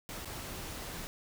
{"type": "noise with dropouts", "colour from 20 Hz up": "pink", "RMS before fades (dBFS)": -42, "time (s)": [0.09, 1.07], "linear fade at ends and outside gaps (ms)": 0, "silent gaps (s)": [0.248, 0.256], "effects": []}